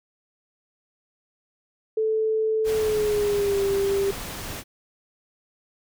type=tone with pitch glide; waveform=sine; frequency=438.4 to 395.1 Hz; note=A4 to G4; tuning=-6 to +14 cents; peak=-20 dBFS; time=1.97-4.11 s; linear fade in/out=5 ms; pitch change=-180 cents; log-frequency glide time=2.72-3.62 s
type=noise; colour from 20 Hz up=pink; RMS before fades=-34 dBFS; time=2.64-4.64 s; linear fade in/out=50 ms
effects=none